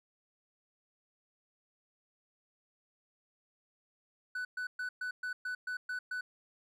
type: tone bursts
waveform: triangle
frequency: 1493 Hz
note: F#6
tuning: 15 cents sharp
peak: -33 dBFS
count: 9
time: 4.35-6.21 s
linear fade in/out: 5 ms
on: 100 ms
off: 120 ms
effects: none